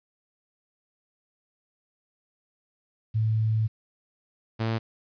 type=tone pair in turn; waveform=sine / sawtooth; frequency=110 / 112.77 Hz; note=A2 / A2; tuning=0 / +43 cents; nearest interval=unison; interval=43 cents; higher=second; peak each=-21 dBFS; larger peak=neither; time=3.14-3.68 / 4.59-4.79 s; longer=first; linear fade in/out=20 ms; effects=resampled to 11025 Hz + 10-bit